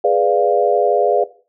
sine chord, G# diminished seventh, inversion none, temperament equal, 415.3 / 493.9 / 587.3 / 698.5 Hz, G#4 / B4 / D5 / F5, 0 / 0 / 0 / 0 cents, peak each -17 dBFS, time 0.04-1.24 s, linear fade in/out 5 ms, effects noise-tail reverb RT60 0.4 s tail -18 dB re dry

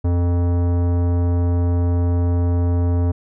sine tone with tanh clipping, 87.3 Hz, F2, in tune, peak -17 dBFS, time 0.04-3.12 s, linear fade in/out 10 ms, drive 17 dB, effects none

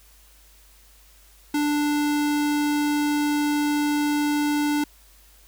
square tone, 294.4 Hz, D4, 4 cents sharp, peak -21 dBFS, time 1.54-4.84 s, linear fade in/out 5 ms, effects added 50 Hz sine -53 dBFS peak until 5.47 s + white hiss -55 dBFS RMS until 5.47 s

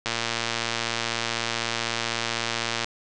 click train, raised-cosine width 0.2 ms, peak -8 dBFS, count 324, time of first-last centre 0.06-2.844 s, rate 116 Hz, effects resampled to 22050 Hz

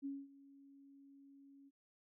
sine tone with ADSR envelope, 277.2 Hz, C#4, in tune, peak -39 dBFS, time 0.02-1.71 s, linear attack 34 ms, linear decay 220 ms, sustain -20 dB, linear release 36 ms, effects none

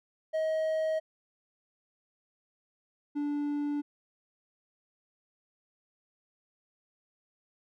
triangle tone pair in turn, 633 / 291.2 Hz, D#5 / D4, +30 / -15 cents, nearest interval octave + minor second, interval 1345 cents, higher first, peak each -25 / -27 dBFS, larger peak first, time 0.33-1 / 3.15-3.82 s, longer neither, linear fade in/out 20 ms, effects none

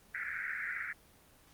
white band-pass noise, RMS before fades -38 dBFS, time 0.14-0.93 s, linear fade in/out 10 ms, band 1400 to 2200 Hz, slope 96 dB/octave, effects pink hiss -62 dBFS RMS until 1.53 s + Opus 24 kbps

